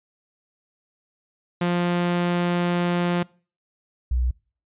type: tone pair in turn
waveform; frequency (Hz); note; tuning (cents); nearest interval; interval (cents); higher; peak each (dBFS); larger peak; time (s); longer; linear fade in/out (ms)
sawtooth / sine; 175.2 / 61.8; F3 / B1; +6 / +2; octave + tritone; 1804; first; -16 / -19; first; 1.61-3.23 / 4.11-4.31; first; 5
effects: noise-tail reverb RT60 0.4 s tail -24 dB re dry + resampled to 8000 Hz